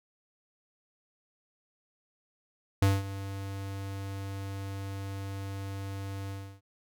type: tone with ADSR envelope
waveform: square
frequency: 98 Hz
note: G2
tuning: in tune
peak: -20 dBFS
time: 2.82-6.61 s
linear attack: 4 ms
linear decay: 200 ms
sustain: -16 dB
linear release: 310 ms
effects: none